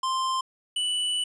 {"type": "tone pair in turn", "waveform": "square", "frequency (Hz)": [1046.5, 2968], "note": ["C6", "F#7"], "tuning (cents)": [0, 5], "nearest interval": "octave + tritone", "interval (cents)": 1805, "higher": "second", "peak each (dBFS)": -25, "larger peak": "neither", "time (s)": [[0.03, 0.41], [0.76, 1.24]], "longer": "second", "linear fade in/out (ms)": 5, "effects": ["resampled to 22050 Hz", "10-bit"]}